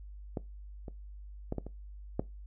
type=clicks; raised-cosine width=2 ms; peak=-20 / -29 / -20 / -21 / -29 / -16 dBFS; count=6; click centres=0.372 / 0.882 / 1.524 / 1.583 / 1.666 / 2.195 s; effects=noise-tail reverb RT60 0.2 s tail -20 dB re dry + added 50 Hz sine -44 dBFS peak until 2.46 s